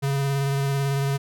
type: tone with vibrato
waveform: square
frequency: 138.59 Hz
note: C#3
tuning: in tune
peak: -22 dBFS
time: 0.02-1.18 s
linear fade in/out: 20 ms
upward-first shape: square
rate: 18 Hz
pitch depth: 15 cents each way
effects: none